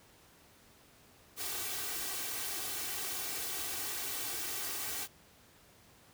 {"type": "noise with comb filter", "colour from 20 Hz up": "white", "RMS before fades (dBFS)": -38, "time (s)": [1.36, 5.08], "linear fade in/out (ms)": 50, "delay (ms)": 2.6, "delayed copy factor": 0.7, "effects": ["pink hiss -61 dBFS RMS until 6.13 s", "high-pass 60 Hz 12 dB/octave"]}